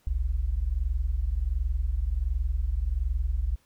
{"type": "tone pair together", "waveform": "sine", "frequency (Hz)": [46.64, 68], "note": ["F#1", "C#2"], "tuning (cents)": [15, -33], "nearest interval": "perfect fifth", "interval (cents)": 652, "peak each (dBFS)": -27, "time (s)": [0.07, 3.56], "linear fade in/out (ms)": 0, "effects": ["pink hiss -66 dBFS RMS until 3.65 s"]}